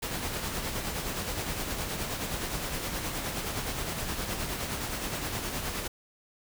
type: noise with tremolo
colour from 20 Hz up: pink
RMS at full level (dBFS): -32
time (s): 0.02-5.88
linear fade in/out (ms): 10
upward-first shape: sine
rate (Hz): 9.6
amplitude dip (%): 40
effects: none